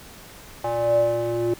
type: tone with band-pass filter sweep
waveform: square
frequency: 117.5 Hz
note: A#2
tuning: 14 cents sharp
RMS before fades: -22 dBFS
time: 0.64-1.54 s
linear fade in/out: 5 ms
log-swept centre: 730 to 400 Hz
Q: 8.7
effects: pink hiss -44 dBFS RMS until 1.59 s